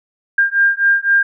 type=beating tone pair; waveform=sine; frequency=1600 / 1603.9 Hz; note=G6 / G6; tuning=+35 / +39 cents; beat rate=3.9 Hz; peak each=-14 dBFS; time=0.38-1.23 s; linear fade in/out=5 ms; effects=none